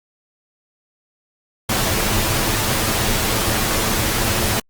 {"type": "noise with comb filter", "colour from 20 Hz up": "pink", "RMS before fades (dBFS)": -19, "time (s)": [1.69, 4.6], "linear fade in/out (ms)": 5, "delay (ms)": 9.1, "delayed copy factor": 0.5, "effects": ["Opus 48 kbps"]}